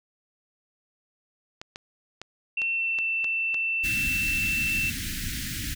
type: clicks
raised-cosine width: 0.2 ms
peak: -20 dBFS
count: 7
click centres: 1.615 / 1.759 / 2.216 / 2.618 / 2.987 / 3.244 / 3.544 s
type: tone with pitch glide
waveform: sine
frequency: 2700 to 2675 Hz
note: E7 to E7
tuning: +41 to +25 cents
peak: -24 dBFS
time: 2.57-4.9 s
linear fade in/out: 5 ms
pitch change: -16 cents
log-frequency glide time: 2.73-3.06 s
type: band-stop noise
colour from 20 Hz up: pink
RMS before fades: -32 dBFS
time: 3.83-5.75 s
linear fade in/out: 20 ms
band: 300 to 1600 Hz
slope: 48 dB/octave
effects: none